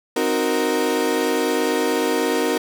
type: chord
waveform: 35% pulse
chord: C half-diminished seventh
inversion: none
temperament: equal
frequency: 261.6 / 311.1 / 370 / 466.2 Hz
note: C4 / Eb4 / Gb4 / Bb4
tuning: 0 / 0 / 0 / 0 cents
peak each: -24 / -23 / -23 / -20 dBFS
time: 0.16-2.58 s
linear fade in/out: 5 ms
effects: none